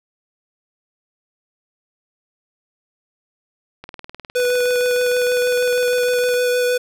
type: click train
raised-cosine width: 0.3 ms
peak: -18 dBFS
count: 50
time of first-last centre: 3.84-6.34 s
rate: 19.6 Hz
type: tone with vibrato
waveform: square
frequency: 493.9 Hz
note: B4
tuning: in tune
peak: -16 dBFS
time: 4.35-6.78 s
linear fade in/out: 10 ms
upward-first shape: triangle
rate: 6.4 Hz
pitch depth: 13 cents each way
effects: none